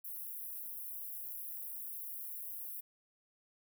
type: high-pass noise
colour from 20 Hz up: white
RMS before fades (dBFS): -44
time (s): 0.04-2.81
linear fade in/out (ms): 10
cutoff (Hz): 11000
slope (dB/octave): 48
effects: none